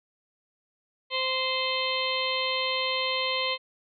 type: harmonic tone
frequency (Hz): 520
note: C5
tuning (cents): -11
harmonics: 1 / 2 / 4 / 5 / 6 / 7 / 8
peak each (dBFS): -32 / -32 / -32 / -35 / -31 / -36 / -33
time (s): 1.1-3.58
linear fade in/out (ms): 50
effects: MP3 96 kbps